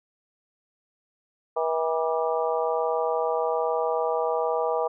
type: harmonic tone with a mistuned harmonic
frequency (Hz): 161.2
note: E3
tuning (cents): -38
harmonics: 3 / 4 / 5 / 6 / 7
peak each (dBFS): -26 / -28 / -30 / -32 / -33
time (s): 1.56-4.88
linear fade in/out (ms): 10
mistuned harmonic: 7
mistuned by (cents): +75
effects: none